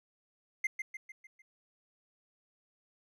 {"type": "tone with echo", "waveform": "triangle", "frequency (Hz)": 2093, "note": "C7", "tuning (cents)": 0, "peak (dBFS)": -26, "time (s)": [0.64, 0.67], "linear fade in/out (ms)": 5, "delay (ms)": 150, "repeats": 5, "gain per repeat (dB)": -6, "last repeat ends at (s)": 1.42, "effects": []}